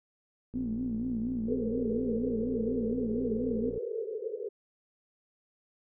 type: tone with vibrato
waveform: sine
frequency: 238.6 Hz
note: A#3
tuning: 41 cents sharp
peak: -30 dBFS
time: 0.54-3.71 s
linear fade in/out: 20 ms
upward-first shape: sine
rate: 4.2 Hz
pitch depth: 150 cents each way
type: click train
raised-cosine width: 3 ms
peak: -30 dBFS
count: 192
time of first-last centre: 0.54-3.777 s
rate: 59 Hz
type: band-pass noise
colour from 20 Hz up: white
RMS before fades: -35 dBFS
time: 1.48-4.49 s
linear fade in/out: 5 ms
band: 410 to 480 Hz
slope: 96 dB/octave
effects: none